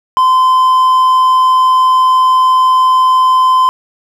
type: tone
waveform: triangle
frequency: 1029 Hz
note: C6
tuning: 29 cents flat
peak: -4 dBFS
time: 0.17-3.69 s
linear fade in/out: 0 ms
effects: none